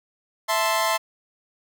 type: chord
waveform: sawtooth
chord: A minor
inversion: second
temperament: equal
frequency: 659.3 / 880 / 1046.5 Hz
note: E5 / A5 / C6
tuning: 0 / 0 / 0 cents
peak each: -21 / -22 / -20 dBFS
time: 0.48-0.98 s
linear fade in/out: 20 ms
effects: none